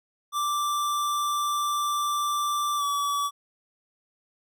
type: tone with pitch glide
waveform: square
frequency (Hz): 1174.7 to 1145.2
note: D6 to D6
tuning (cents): 0 to -44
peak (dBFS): -25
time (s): 0.32-3.31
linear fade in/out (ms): 50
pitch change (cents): -44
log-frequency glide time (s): 2.77-2.83
effects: none